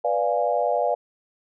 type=chord; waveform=sine; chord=B diminished seventh; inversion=none; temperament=equal; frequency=493.9 / 587.3 / 698.5 / 830.6 Hz; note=B4 / D5 / F5 / Ab5; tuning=0 / 0 / 0 / 0 cents; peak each=-26 / -24 / -24 / -28 dBFS; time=0.04-0.95 s; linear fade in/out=10 ms; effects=none